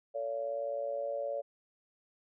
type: tone with amplitude modulation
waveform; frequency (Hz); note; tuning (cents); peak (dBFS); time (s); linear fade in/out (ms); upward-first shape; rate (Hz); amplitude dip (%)
sine; 568; C#5; +42; -29; 0.14-1.42; 20; sine; 119; 80
effects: none